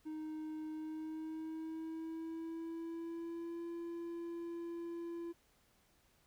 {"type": "tone with pitch glide", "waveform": "triangle", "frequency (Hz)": [311.1, 339.3], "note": ["D#4", "F4"], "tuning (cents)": [0, -50], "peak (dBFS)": -39, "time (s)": [0.05, 5.33], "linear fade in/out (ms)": 20, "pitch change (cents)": 150, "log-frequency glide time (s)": [0.7, 3.66], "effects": ["pink hiss -72 dBFS RMS until 6.26 s"]}